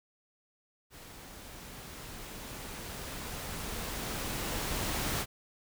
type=noise with level ramp; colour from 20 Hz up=pink; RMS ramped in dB=-50 to -32 dBFS; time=0.9-5.26 s; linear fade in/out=50 ms; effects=none